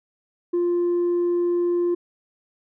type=tone with tanh clipping; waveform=triangle; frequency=349.2 Hz; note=F4; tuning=in tune; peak=-19 dBFS; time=0.53-1.95 s; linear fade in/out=10 ms; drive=6 dB; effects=none